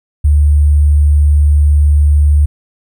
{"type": "tone with sample-and-hold", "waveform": "sine", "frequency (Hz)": 73.5, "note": "D2", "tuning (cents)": 2, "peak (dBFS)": -5, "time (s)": [0.24, 2.46], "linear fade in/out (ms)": 10, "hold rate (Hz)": 8820, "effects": []}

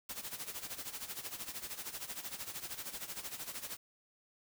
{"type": "noise with tremolo", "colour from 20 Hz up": "white", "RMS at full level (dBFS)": -41, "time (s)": [0.09, 3.77], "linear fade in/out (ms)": 5, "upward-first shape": "sine", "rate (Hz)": 13, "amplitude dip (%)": 75, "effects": []}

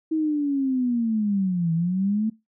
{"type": "linear two-way sweep", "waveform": "sine", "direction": "down then up", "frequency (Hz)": [320.8, 161.9, 222.9], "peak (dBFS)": -20, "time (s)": [0.11, 2.3], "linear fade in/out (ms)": 10, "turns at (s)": 1.73, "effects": ["noise-tail reverb RT60 0.2 s tail -20 dB re dry"]}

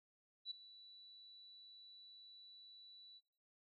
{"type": "tone with ADSR envelope", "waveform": "sine", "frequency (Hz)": 3951, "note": "B7", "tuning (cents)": 0, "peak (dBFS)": -40, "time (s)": [0.45, 3.21], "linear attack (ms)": 59, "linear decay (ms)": 9, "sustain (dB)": -17, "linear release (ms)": 41, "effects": ["noise-tail reverb RT60 0.5 s tail -21 dB re dry"]}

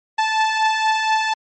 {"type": "beating tone pair", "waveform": "sawtooth", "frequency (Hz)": [872, 876.2], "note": ["A5", "A5"], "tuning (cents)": [-16, -7], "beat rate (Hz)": 4.2, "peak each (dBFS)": [-19, -13], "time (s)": [0.18, 1.34], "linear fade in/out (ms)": 10, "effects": ["low-pass 5000 Hz 12 dB/octave", "MP3 32 kbps"]}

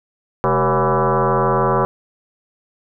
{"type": "tone with frequency modulation", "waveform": "sine", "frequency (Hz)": 304.4, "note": "D#4", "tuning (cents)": -38, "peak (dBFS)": -13, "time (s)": [0.44, 1.85], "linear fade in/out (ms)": 0, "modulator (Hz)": 172, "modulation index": 5.6, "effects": []}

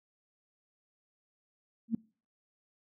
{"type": "tone with exponential growth", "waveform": "sine", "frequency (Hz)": 226.5, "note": "A#3", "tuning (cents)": -50, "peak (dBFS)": -22, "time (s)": [1.88, 1.95], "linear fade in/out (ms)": 5, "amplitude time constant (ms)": 15, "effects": ["noise-tail reverb RT60 0.4 s tail -25 dB re dry"]}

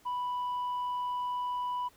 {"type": "tone", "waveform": "sine", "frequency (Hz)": 987.8, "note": "B5", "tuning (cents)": 0, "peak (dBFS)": -28, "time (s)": [0.05, 1.89], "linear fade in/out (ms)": 20, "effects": ["tanh soft clip ceiling -30 dBFS", "pink hiss -62 dBFS RMS until 1.96 s"]}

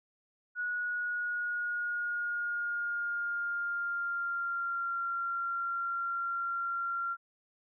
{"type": "tone with pitch glide", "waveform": "sine", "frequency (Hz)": [1460, 1378.1], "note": ["F#6", "F6"], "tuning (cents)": [-24, -23], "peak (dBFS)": -31, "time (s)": [0.55, 7.17], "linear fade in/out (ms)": 50, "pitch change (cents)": -99, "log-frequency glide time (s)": [0.68, 5], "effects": []}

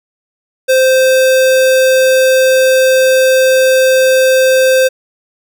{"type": "tone", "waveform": "square", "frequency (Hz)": 521, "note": "C5", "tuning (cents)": -7, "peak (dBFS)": -7, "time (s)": [0.68, 4.89], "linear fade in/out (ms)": 20, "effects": []}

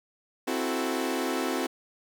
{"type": "chord", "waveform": "sawtooth", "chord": "F# half-diminished seventh", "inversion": "second", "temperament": "equal", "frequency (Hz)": [261.6, 329.6, 370, 440], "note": ["C4", "E4", "F#4", "A4"], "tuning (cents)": [0, 0, 0, 0], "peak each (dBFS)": [-27, -29, -29, -31], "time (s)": [0.47, 1.67], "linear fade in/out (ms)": 10, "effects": []}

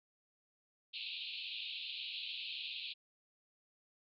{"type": "band-pass noise", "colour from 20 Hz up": "pink", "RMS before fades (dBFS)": -44, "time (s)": [0.93, 2.94], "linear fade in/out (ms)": 20, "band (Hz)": [2500, 4300], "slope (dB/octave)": 96, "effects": []}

